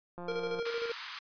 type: click train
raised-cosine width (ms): 1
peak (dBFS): -30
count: 74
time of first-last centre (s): 0.18-0.597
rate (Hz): 175
type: tone with tremolo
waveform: square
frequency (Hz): 466.2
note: A#4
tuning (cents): 0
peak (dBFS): -32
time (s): 0.28-0.92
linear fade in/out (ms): 5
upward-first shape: square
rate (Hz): 13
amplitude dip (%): 45
type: high-pass noise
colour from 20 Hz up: pink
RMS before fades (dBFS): -41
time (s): 0.65-1.19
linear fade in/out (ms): 5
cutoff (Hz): 1000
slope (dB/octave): 48
effects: resampled to 11025 Hz